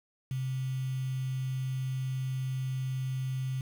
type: tone with quantisation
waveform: sine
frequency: 130.81 Hz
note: C3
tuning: in tune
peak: -30 dBFS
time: 0.31-3.61 s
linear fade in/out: 2 ms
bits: 8
effects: none